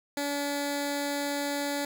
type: tone with notch filter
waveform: 10% pulse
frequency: 285.8 Hz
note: D4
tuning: 47 cents flat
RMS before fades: -31 dBFS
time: 0.17-1.85 s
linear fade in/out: 2 ms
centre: 1200 Hz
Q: 1.5
effects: none